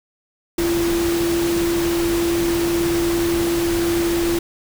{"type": "tone in noise", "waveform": "sine", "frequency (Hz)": 340, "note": "F4", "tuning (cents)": -46, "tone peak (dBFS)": -17, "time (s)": [0.58, 4.39], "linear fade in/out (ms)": 5, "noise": "pink", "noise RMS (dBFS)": -26, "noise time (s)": [0.58, 4.39], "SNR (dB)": 6, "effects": []}